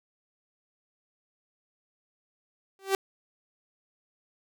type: tone with exponential growth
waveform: sawtooth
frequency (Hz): 388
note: G4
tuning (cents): -18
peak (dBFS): -15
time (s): 2.79-2.95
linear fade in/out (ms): 1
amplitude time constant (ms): 33
effects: none